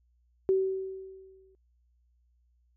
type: tone with exponential decay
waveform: sine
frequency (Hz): 381.6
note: G4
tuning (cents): -47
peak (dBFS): -20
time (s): 0.49-1.55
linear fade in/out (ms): 0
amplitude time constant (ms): 230
effects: added 60 Hz sine -65 dBFS peak until 2.76 s